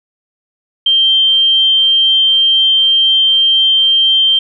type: tone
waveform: sine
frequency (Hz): 3149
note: G7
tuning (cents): +7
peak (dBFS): -7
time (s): 0.86-4.39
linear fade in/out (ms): 5
effects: none